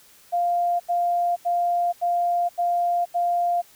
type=tone bursts; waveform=sine; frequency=698.5 Hz; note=F5; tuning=in tune; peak=-19 dBFS; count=6; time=0.32-3.62 s; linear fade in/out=20 ms; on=480 ms; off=84 ms; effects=white hiss -53 dBFS RMS until 3.75 s

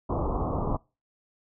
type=low-pass noise; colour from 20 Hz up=pink; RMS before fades=-28 dBFS; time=0.09-0.77 s; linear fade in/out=10 ms; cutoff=1200 Hz; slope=96 dB/octave; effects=noise-tail reverb RT60 0.3 s tail -25 dB re dry

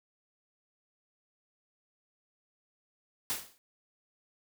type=noise with exponential decay; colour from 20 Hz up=white; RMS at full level=-30 dBFS; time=3.3-3.58 s; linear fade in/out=0 ms; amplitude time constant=59 ms; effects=none

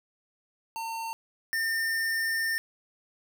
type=tone pair in turn; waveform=square; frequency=907 / 1808.8 Hz; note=A#5 / A6; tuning=-48 / +47 cents; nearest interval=octave; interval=1195 cents; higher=second; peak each=-33 / -27 dBFS; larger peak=second; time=0.76-1.13 / 1.53-2.58 s; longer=second; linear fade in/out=0 ms; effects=none

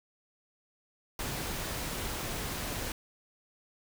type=noise; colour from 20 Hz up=pink; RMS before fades=-36 dBFS; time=1.19-2.92 s; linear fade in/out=2 ms; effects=none

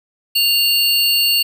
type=tone pair together; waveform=square; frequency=2794 / 4435 Hz; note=F7 / C#8; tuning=0 / 0 cents; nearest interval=minor sixth; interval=800 cents; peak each=-16 dBFS; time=0.35-1.43 s; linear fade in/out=10 ms; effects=none

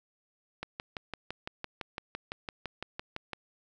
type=click train; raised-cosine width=0.3 ms; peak=-20 dBFS; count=17; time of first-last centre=0.63-3.333 s; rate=5.92 Hz; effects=none

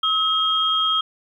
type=tone pair together; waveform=sine; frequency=1282 / 3235 Hz; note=E6 / G#7; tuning=-49 / -46 cents; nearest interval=octave + major third; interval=1603 cents; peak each=-21 / -19 dBFS; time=0.03-1.01 s; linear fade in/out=5 ms; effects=9-bit

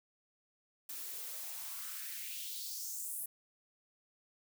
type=noise with high-pass filter sweep; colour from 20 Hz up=blue; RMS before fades=-43 dBFS; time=0.89-3.26 s; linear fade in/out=5 ms; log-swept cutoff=270 to 11000 Hz; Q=2.7; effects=none

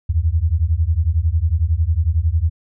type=beating tone pair; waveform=sine; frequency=76.2 / 87.2 Hz; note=D#2 / F2; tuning=-36 / -2 cents; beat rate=11 Hz; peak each=-17 / -17 dBFS; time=0.09-2.5 s; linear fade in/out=10 ms; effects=none

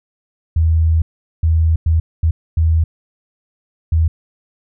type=tone bursts at uneven times; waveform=sine; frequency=80.9 Hz; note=E2; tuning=32 cents flat; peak=-10 dBFS; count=6; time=0.56-1.02 / 1.43-1.76 / 1.86-2 / 2.23-2.31 / 2.57-2.84 / 3.92-4.08 s; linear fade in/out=5 ms; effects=none

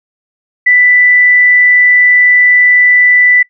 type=tone; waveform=sine; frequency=1982 Hz; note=B6; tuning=6 cents sharp; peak=-4 dBFS; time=0.66-3.43 s; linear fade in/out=10 ms; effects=noise-tail reverb RT60 0.1 s tail -20 dB re dry

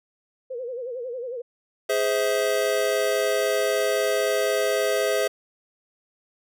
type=tone with vibrato; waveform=sine; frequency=493.9 Hz; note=B4; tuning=in tune; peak=-29 dBFS; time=0.5-1.42 s; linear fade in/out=10 ms; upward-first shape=sine; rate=11 Hz; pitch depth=110 cents each way
type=chord; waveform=square; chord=Ab augmented; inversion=none; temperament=just; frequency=415.3 / 519.1 / 648.9 Hz; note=Ab4 / C5 / E5; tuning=0 / -14 / -27 cents; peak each=-26 dBFS; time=1.89-5.28 s; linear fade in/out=10 ms
effects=none

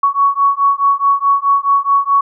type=beating tone pair; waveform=sine; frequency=1115 / 1119.7 Hz; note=C#6 / C#6; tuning=+10 / +17 cents; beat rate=4.7 Hz; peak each=-13 dBFS; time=0.03-2.21 s; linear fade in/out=5 ms; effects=none

